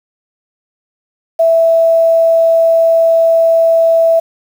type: tone with quantisation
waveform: sine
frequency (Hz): 659.3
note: E5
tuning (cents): 0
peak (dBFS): -6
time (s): 1.39-4.2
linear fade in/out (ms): 10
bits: 6
effects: none